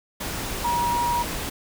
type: tone in noise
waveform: sine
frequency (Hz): 955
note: A#5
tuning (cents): +42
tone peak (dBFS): -21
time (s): 0.64-1.23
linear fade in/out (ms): 10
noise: pink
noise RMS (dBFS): -30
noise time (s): 0.2-1.5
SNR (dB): +6
effects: none